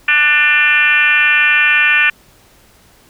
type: tone with frequency modulation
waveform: sine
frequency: 2089 Hz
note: C7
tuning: 3 cents flat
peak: -8 dBFS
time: 0.08-2.1 s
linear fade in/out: 5 ms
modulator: 304 Hz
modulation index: 2.2
effects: pink hiss -48 dBFS RMS until 3.09 s